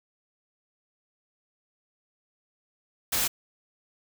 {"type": "noise", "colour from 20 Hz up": "white", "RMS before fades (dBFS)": -26, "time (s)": [3.12, 3.28], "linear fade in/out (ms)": 10, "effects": []}